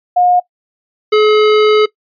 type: tone pair in turn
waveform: sine / square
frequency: 717 / 426.3 Hz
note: F5 / G#4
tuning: +45 / +45 cents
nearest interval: major sixth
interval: 900 cents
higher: first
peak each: -7 dBFS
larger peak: neither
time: 0.16-0.4 / 1.12-1.86 s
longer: second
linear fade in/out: 10 ms
effects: noise-tail reverb RT60 0.1 s tail -20 dB re dry + resampled to 11025 Hz